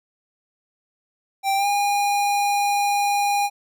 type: tone with pitch glide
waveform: square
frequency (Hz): 784 to 812.6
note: G5 to G#5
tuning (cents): 0 to -38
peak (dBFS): -19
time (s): 1.43-3.5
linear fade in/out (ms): 50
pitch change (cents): +62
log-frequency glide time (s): 1.56-1.67
effects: none